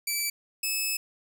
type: tone pair in turn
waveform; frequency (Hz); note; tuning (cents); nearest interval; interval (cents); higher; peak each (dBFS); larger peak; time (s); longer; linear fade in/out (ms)
10% pulse; 2316 / 2600; D7 / E7; -25 / -24; major second; 201; second; -18; neither; 0.07-0.3 / 0.63-0.97; second; 5
effects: none